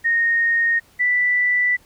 sine tone pair in turn, 1855 / 1975.2 Hz, A#6 / B6, -9 / 0 cents, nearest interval minor second, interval 109 cents, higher second, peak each -15 dBFS, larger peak neither, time 0.04-0.8 / 0.99-1.77 s, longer second, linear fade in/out 20 ms, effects pink hiss -54 dBFS RMS until 1.85 s

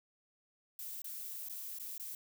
violet noise with dropouts, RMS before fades -44 dBFS, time 0.79-2.15 s, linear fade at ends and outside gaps 2 ms, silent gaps 1.019-1.043 / 1.487-1.496 / 1.787-1.797 / 1.979-1.997 s, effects none

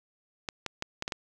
clicks, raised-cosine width 0.2 ms, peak -15 dBFS, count 6, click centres 0.488 / 0.663 / 0.824 / 1.024 / 1.079 / 1.122 s, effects none

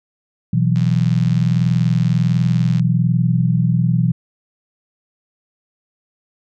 sine chord, B suspended fourth, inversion none, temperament equal, 123.47 / 164.81 / 185 Hz, B2 / E3 / F#3, 0 / 0 / 0 cents, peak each -16 / -16 / -21 dBFS, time 0.53-4.12 s, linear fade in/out 5 ms
click train, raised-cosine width 0.2 ms, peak -18 dBFS, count 172, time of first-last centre 0.76-2.796 s, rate 84 Hz
effects none

